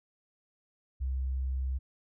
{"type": "tone", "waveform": "sine", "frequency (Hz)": 65.41, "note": "C2", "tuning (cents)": 0, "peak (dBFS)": -29, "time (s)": [1, 1.79], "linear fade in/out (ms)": 20, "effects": []}